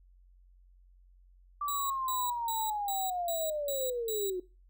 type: linear sweep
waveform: sine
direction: down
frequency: 1174.7 to 356.1 Hz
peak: -31 dBFS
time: 1.61-4.4 s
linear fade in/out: 5 ms
type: tone bursts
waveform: 10% pulse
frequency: 3894 Hz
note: B7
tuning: 25 cents flat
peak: -27 dBFS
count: 7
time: 1.68-4.3 s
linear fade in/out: 2 ms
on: 220 ms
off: 180 ms
effects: noise-tail reverb RT60 0.3 s tail -19 dB re dry + added 45 Hz sine -57 dBFS peak until 4.69 s